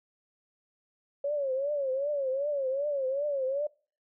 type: tone with vibrato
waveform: sine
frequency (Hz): 554.4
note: C#5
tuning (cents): 0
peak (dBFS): -27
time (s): 1.24-3.67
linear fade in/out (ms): 5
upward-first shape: triangle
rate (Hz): 2.6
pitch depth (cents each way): 140
effects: noise-tail reverb RT60 0.4 s tail -23 dB re dry